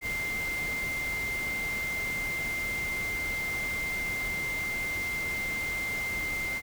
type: tone in noise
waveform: sine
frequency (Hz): 2093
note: C7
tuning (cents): 0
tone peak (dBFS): -30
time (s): 0.01-6.62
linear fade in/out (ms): 50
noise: pink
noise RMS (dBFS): -39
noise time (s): 0.01-6.62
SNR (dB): +6
effects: none